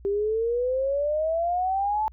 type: exponential sweep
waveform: sine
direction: up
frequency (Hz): 393.4 to 880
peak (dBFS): -22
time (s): 0.05-2.08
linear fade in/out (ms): 0
effects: added 60 Hz sine -45 dBFS peak until 2.12 s